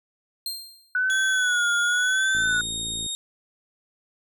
sawtooth tone with exponential decay, 4186 Hz, C8, in tune, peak -23 dBFS, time 0.46-0.97 s, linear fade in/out 2 ms, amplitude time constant 110 ms
sine tone with vibrato, 1480 Hz, F#6, in tune, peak -20 dBFS, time 0.95-2.61 s, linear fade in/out 2 ms, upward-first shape sine, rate 0.94 Hz, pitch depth 75 cents each way
25% pulse tone with pitch glide, 3387 to 3715 Hz, G#7 to A#7, +33 to -7 cents, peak -23 dBFS, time 1.1-3.15 s, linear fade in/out 0 ms, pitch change +160 cents, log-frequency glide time 2.12-2.64 s
click train, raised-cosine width 3 ms, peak -28 dBFS, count 41, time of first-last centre 2.35-3.063 s, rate 56.1 Hz
effects none

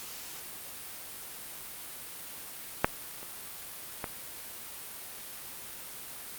clicks, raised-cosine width 0.5 ms, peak -6 / -28 / -17 dBFS, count 3, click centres 2.845 / 3.23 / 4.042 s, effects white hiss -43 dBFS RMS until 6.38 s + Opus 48 kbps

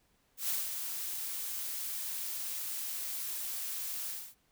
blue noise with ADSR envelope, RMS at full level -32 dBFS, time 0.37-4.35 s, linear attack 120 ms, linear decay 190 ms, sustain -6 dB, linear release 270 ms, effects pink hiss -72 dBFS RMS until 4.51 s

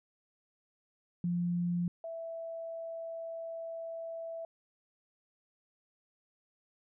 sine tone pair in turn, 174.61 / 660.4 Hz, F3 / E5, 0 / +3 cents, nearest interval octave + major seventh, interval 2303 cents, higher second, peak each -29 / -38 dBFS, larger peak first, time 1.24-1.88 / 2.04-4.45 s, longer second, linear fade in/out 2 ms, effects none

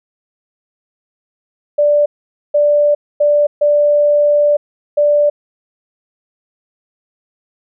sine tone bursts at uneven times, 587.3 Hz, D5, in tune, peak -8 dBFS, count 5, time 1.78-2.06 / 2.54-2.95 / 3.2-3.47 / 3.61-4.57 / 4.97-5.3 s, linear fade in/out 10 ms, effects none

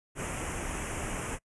pink band-stop noise, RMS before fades -35 dBFS, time 0.15-1.39 s, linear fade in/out 50 ms, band 2900 to 6200 Hz, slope 48 dB/octave, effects noise-tail reverb RT60 0.1 s tail -25 dB re dry + resampled to 24000 Hz

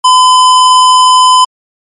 square tone, 1014 Hz, B5, 45 cents sharp, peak -3 dBFS, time 0.04-1.45 s, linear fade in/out 10 ms, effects MP3 48 kbps

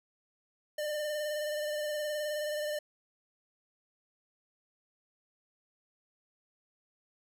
square tone with vibrato, 600 Hz, D5, 37 cents sharp, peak -33 dBFS, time 0.78-2.79 s, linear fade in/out 5 ms, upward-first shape sine, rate 19 Hz, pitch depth 27 cents each way, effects none

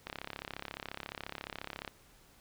click train, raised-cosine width 0.3 ms, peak -23 dBFS, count 63, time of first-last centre 0.07-1.878 s, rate 34.3 Hz, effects pink hiss -62 dBFS RMS until 2.4 s

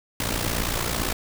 pink noise with amplitude modulation, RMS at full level -23 dBFS, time 0.2-1.13 s, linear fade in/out 2 ms, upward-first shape sine, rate 57.8 Hz, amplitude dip 70%, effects none

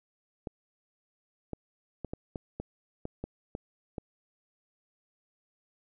clicks, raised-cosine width 2 ms, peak -22 dBFS, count 10, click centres 0.472 / 1.533 / 2.047 / 2.135 / 2.358 / 2.6 / 3.054 / 3.24 / 3.551 / 3.982 s, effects none

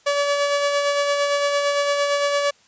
sawtooth tone with tremolo, 572 Hz, D5, 46 cents flat, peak -13 dBFS, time 0.06-2.51 s, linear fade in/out 10 ms, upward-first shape sine, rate 8.8 Hz, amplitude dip 35%, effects white hiss -56 dBFS RMS until 2.67 s + resampled to 16000 Hz

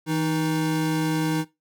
square tone pair together, 160.57 / 311.1 Hz, E3 / D#4, -45 / 0 cents, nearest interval major seventh, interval 1145 cents, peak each -26 / -25 dBFS, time 0.06-1.45 s, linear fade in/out 50 ms, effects noise-tail reverb RT60 0.2 s tail -18 dB re dry

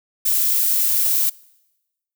violet noise, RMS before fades -18 dBFS, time 0.25-1.3 s, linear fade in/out 10 ms, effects noise-tail reverb RT60 1.0 s tail -24 dB re dry

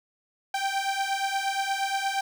sawtooth beating tone pair, 779 / 787.5 Hz, G5 / G5, -11 / +8 cents, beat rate 8.5 Hz, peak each -25 dBFS, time 0.54-2.21 s, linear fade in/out 5 ms, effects low-pass 9000 Hz 12 dB/octave + 8-bit

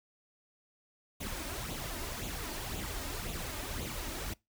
pink noise with flanger, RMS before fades -39 dBFS, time 1.2-4.34 s, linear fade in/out 10 ms, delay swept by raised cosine 0.28 to 3.28 ms, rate 1.9 Hz, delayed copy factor +0.6, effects noise-tail reverb RT60 0.2 s tail -23 dB re dry

